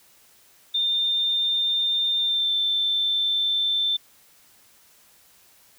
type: tone with pitch glide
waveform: sine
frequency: 3608 to 3550 Hz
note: A7 to A7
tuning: +43 to +15 cents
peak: -20 dBFS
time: 0.74-3.97 s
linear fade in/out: 10 ms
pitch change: -28 cents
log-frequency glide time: 2.19-2.52 s
effects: white hiss -56 dBFS RMS until 5.78 s